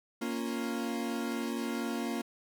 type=chord; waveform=40% pulse; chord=Bb minor; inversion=none; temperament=equal; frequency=233.1 / 277.2 / 349.2 Hz; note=Bb3 / Db4 / F4; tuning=0 / 0 / 0 cents; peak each=-34 / -37 / -38 dBFS; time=0.21-2.22 s; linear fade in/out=10 ms; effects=none